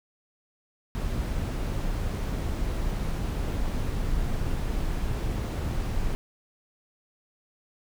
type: noise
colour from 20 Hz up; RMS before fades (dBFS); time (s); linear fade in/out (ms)
brown; -28; 0.95-6.15; 0
effects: none